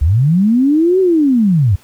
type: linear two-way sweep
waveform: sine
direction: up then down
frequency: 64.2 to 385 to 84.4 Hz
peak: -8 dBFS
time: 0.01-1.76 s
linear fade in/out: 10 ms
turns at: 1 s
effects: pink hiss -47 dBFS RMS until 1.83 s